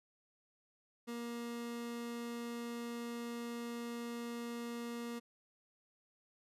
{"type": "tone", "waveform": "30% pulse", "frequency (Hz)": 236.1, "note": "A#3", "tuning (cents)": 22, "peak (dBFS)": -38, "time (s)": [1.07, 5.2], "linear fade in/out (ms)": 20, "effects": ["resampled to 32000 Hz"]}